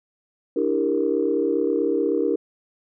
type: chord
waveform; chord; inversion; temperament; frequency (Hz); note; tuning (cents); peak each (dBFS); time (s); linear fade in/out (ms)
sine; E half-diminished seventh; third; equal with one note detuned; 293.7 / 329.6 / 397 / 466.2; D4 / E4 / G4 / Bb4; 0 / 0 / +22 / 0; -25 / -25 / -24 / -23; 0.56-2.36; 5
effects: tanh soft clip ceiling -8 dBFS